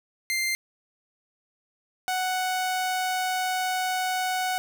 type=tone pair in turn; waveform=sawtooth; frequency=2093 / 741.4 Hz; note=C7 / F#5; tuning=0 / +3 cents; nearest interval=octave + tritone; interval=1797 cents; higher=first; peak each=-21 dBFS; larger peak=neither; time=0.3-0.55 / 2.08-4.58 s; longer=second; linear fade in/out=0 ms; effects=none